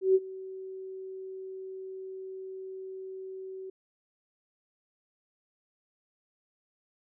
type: tone with ADSR envelope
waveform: sine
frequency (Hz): 379.3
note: F#4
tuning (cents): +43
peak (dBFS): -17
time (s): 0.01-3.7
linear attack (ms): 140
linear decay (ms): 40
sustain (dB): -21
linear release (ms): 5
effects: none